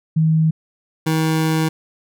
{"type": "tone pair in turn", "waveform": ["sine", "25% pulse"], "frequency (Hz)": [159, 159], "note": ["D#3", "D#3"], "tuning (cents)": [38, 38], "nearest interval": "unison", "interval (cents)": 0, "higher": "neither", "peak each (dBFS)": -12, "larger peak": "neither", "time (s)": [[0.16, 0.51], [1.06, 1.69]], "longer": "second", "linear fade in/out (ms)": 10, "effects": []}